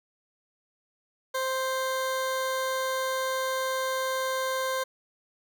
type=tone; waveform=20% pulse; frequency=523.3 Hz; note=C5; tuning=in tune; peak=-22 dBFS; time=1.34-4.84 s; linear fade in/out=10 ms; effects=none